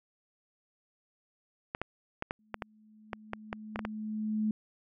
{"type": "clicks", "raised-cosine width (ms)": 0.5, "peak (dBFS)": -18, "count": 12, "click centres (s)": [1.749, 1.816, 2.224, 2.309, 2.543, 2.622, 3.132, 3.334, 3.529, 3.759, 3.792, 3.851]}
{"type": "tone with exponential growth", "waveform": "sine", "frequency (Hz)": 215.1, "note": "A3", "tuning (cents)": -39, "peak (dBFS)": -26, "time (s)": [2.39, 4.51], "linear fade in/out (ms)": 2, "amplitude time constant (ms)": 460}
{"effects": []}